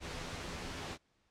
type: noise with comb filter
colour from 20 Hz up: pink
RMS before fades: -42 dBFS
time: 0-0.98 s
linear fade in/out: 50 ms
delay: 12 ms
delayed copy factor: +0.6
effects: pink hiss -75 dBFS RMS until 1.3 s + low-pass 6000 Hz 12 dB/octave